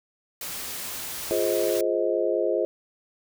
white noise, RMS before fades -34 dBFS, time 0.41-1.81 s, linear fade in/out 2 ms
sine chord, F minor seventh, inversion none, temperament just, 349.2 / 419.1 / 523.8 / 628.6 Hz, F4 / Ab4 / C5 / Eb5, 0 / +16 / +2 / +18 cents, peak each -27 dBFS, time 1.31-2.65 s, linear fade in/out 0 ms
effects none

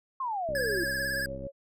sine exponential sweep, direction down, 1094 to 329.6 Hz, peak -29 dBFS, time 0.2-0.84 s, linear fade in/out 5 ms
click train, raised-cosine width 3 ms, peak -29 dBFS, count 66, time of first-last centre 0.49-1.467 s, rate 66.5 Hz
sine tone with tremolo, 554.4 Hz, C#5, in tune, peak -35 dBFS, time 0.55-1.52 s, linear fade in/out 50 ms, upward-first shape sine, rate 6.8 Hz, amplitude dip 60%
square tone with vibrato, 1661.2 Hz, G#6, in tune, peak -30 dBFS, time 0.55-1.26 s, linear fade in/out 2 ms, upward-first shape sine, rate 18 Hz, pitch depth 64 cents each way
effects none

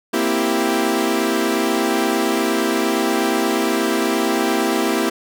sawtooth chord, C dominant seventh, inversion third, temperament equal, 233.1 / 261.6 / 329.6 / 392 Hz, Bb3 / C4 / E4 / G4, 0 / 0 / 0 / 0 cents, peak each -19 / -20 / -17 / -18 dBFS, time 0.13-5.1 s, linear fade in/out 10 ms, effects none

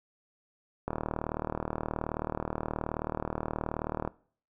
click train, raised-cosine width 1 ms, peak -17 dBFS, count 125, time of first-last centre 0.88-4.076 s, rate 38.8 Hz, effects noise-tail reverb RT60 0.5 s tail -21 dB re dry

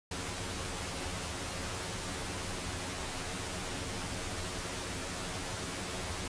pink noise with comb filter, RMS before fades -38 dBFS, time 0.11-6.28 s, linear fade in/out 5 ms, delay 11 ms, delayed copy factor +0.75, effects resampled to 22050 Hz

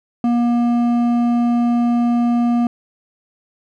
sine tone with hard clipping, 238.5 Hz, A#3, 40 cents sharp, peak -15 dBFS, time 0.24-2.67 s, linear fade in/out 2 ms, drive 8 dB, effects none

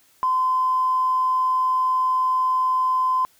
triangle tone with tanh clipping, 1027 Hz, C6, 33 cents flat, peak -17 dBFS, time 0.23-3.25 s, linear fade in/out 0 ms, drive 2 dB, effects white hiss -58 dBFS RMS until 3.39 s

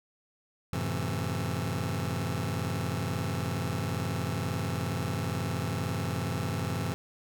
sawtooth chord, F# half-diminished seventh, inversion none, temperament just, 92.5 / 111 / 133.2 / 166.5 Hz, F#2 / A2 / C3 / E3, 0 / +16 / +31 / +18 cents, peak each -31 dBFS, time 0.73-6.94 s, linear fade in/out 0 ms, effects none

